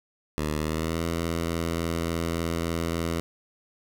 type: tone with pitch glide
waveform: 10% pulse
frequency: 76.1 to 83.47 Hz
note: D#2 to E2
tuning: -38 to +22 cents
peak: -18 dBFS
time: 0.38-3.2 s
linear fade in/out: 0 ms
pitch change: +160 cents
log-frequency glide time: 0.55-1.02 s
effects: none